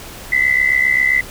sine tone pair together, 1975.5 / 2043 Hz, B6 / C7, 0 / -42 cents, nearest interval minor second, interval 58 cents, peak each -15 / -14 dBFS, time 0.32-1.21 s, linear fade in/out 5 ms, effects added 60 Hz sine -42 dBFS peak until 1.3 s + pink hiss -34 dBFS RMS until 1.3 s

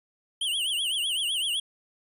square tone with vibrato, 3061 Hz, G7, 42 cents flat, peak -26 dBFS, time 0.41-1.6 s, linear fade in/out 5 ms, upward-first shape triangle, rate 7.9 Hz, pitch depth 190 cents each way, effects resampled to 32000 Hz

